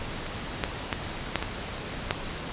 clicks, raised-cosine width 0.3 ms, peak -20 / -9 / -9 / -7 / -13 / -7 dBFS, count 6, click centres 0.265 / 0.638 / 0.928 / 1.357 / 1.426 / 2.109 s, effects pink hiss -35 dBFS RMS until 2.52 s + resampled to 8000 Hz

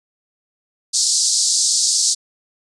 pink band-pass noise, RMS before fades -17 dBFS, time 0.93-2.15 s, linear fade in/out 20 ms, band 4400 to 8800 Hz, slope 48 dB/octave, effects resampled to 24000 Hz

